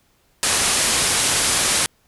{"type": "low-pass noise", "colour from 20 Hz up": "white", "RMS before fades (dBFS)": -19, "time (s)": [0.43, 1.86], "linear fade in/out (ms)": 0, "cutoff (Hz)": 11000, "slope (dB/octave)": 96, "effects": ["pink hiss -61 dBFS RMS until 2.07 s"]}